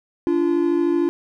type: tone pair together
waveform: triangle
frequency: 290.2 / 343.5 Hz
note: D4 / F4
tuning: -21 / -29 cents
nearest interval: minor third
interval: 292 cents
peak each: -19 / -16 dBFS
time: 0.27-1.09 s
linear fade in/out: 0 ms
effects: none